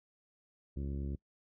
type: harmonic tone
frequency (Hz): 69.6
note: C#2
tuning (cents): +8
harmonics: 1 / 2 / 3 / 4 / 5 / 6 / 7 / 8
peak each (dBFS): -37 / -42 / -45 / -48 / -49 / -58 / -63 / -63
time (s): 0.76-1.16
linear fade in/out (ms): 10
effects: noise-tail reverb RT60 0.1 s tail -23 dB re dry